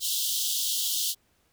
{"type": "high-pass noise", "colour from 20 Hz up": "pink", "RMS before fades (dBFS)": -28, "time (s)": [0, 1.15], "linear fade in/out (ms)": 50, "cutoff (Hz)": 3000, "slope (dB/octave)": 96, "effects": ["pink hiss -68 dBFS RMS until 1.52 s"]}